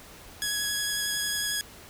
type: tone with vibrato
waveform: 10% pulse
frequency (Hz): 1671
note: G#6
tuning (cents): +10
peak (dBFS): -18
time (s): 0.42-1.61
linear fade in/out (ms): 0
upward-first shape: sine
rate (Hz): 11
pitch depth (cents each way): 10
effects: pink hiss -48 dBFS RMS until 1.89 s